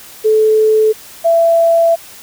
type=tone pair in turn; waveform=sine; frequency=434.4 / 668.2 Hz; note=A4 / E5; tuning=-22 / +23 cents; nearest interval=perfect fifth; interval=745 cents; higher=second; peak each=-7 dBFS; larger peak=neither; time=0.24-0.93 / 1.24-1.96 s; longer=second; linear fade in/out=20 ms; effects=white hiss -36 dBFS RMS until 2.22 s